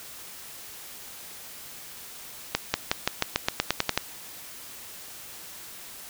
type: accelerating click train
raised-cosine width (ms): 0.2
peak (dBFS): -4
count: 12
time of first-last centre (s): 2.55-3.976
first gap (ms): 190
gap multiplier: 0.92
effects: white hiss -43 dBFS RMS until 6.09 s